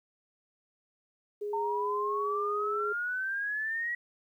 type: tone with pitch glide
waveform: sine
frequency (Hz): 414 to 417.1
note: G#4 to G#4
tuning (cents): -5 to +7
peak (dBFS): -32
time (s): 1.41-2.93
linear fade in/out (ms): 10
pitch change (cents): +12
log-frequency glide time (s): 2.63-2.76
type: exponential sweep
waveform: sine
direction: up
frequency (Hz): 901 to 1931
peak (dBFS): -30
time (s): 1.53-3.95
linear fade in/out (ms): 5
effects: 11-bit